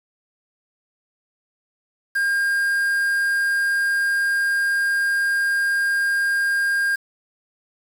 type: tone with quantisation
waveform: triangle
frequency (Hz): 1609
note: G6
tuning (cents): +45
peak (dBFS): -16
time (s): 2.15-6.96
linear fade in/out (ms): 10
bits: 6
effects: none